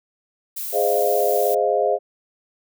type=noise; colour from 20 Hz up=violet; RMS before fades=-29 dBFS; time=0.56-1.55 s; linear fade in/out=10 ms
type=chord; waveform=sine; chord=F minor seventh; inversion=first; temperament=equal; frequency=415.3 / 523.3 / 622.3 / 698.5 Hz; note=Ab4 / C5 / Eb5 / F5; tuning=0 / 0 / 0 / 0 cents; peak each=-22 dBFS; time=0.72-1.99 s; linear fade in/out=50 ms
effects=none